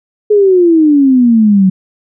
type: exponential sweep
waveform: sine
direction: down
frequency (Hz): 426.5 to 184.5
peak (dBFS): -4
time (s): 0.3-1.7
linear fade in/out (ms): 10
effects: none